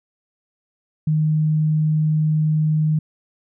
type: tone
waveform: sine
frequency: 154.7 Hz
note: D#3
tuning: 10 cents flat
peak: -15 dBFS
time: 1.07-2.99 s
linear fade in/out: 5 ms
effects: none